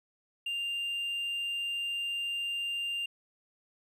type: tone with hard clipping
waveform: sine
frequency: 2794 Hz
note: F7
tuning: in tune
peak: -32 dBFS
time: 0.46-3.06 s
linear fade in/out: 5 ms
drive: 2 dB
effects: none